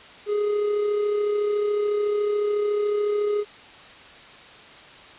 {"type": "tone with amplitude modulation", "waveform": "triangle", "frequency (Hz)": 415.3, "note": "G#4", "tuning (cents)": 0, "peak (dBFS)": -17, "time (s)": [0.26, 3.45], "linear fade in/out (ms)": 50, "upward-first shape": "sine", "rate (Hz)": 33.9, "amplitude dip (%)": 35, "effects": ["white hiss -45 dBFS RMS until 5.18 s", "resampled to 8000 Hz"]}